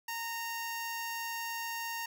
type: tone with notch filter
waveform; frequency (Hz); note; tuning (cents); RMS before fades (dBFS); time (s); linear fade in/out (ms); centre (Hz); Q
10% pulse; 923; A#5; -17; -38; 0.08-2.06; 5; 3900; 1.5
effects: none